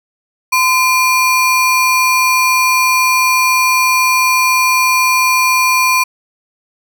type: ring-modulated tone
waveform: square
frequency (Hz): 1715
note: A6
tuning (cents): -45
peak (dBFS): -7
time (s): 0.52-6.04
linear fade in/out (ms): 10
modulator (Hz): 688
effects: none